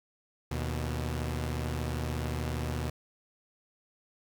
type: tone pair together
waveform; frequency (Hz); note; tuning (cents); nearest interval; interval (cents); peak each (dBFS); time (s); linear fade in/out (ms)
sawtooth; 76.98 / 122.2; D#2 / B2; -18 / -18; minor sixth; 800; -29 / -31; 0.51-2.9; 5
effects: 9-bit